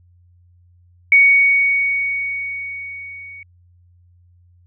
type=tone with level ramp; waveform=sine; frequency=2235 Hz; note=C#7; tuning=14 cents sharp; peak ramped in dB=-6 to -34 dBFS; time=1.12-3.43 s; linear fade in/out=2 ms; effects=added 88 Hz sine -49 dBFS peak until 4.66 s